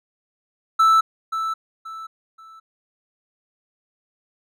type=tone with echo; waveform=triangle; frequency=1318.5 Hz; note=E6; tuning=in tune; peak=-10 dBFS; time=0.79-1.01 s; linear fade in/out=10 ms; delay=530 ms; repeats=3; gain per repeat=-10 dB; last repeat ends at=2.6 s; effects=none